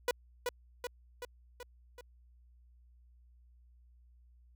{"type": "tone with echo", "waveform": "sawtooth", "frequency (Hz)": 490, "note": "B4", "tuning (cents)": -14, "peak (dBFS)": -24, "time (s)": [0.08, 0.11], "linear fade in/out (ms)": 2, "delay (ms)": 380, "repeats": 5, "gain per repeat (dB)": -4, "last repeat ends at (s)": 2.01, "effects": ["added 60 Hz sine -59 dBFS peak until 4.55 s"]}